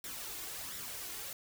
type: noise with flanger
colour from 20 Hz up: white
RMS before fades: -43 dBFS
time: 0.04-1.33 s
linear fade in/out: 2 ms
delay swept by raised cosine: 0.54 to 2.84 ms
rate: 1.4 Hz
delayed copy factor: +0.55
effects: none